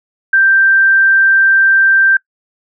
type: tone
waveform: sine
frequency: 1570 Hz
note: G6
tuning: 2 cents sharp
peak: -6 dBFS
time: 0.33-2.17 s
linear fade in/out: 5 ms
effects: noise-tail reverb RT60 0.1 s tail -22 dB re dry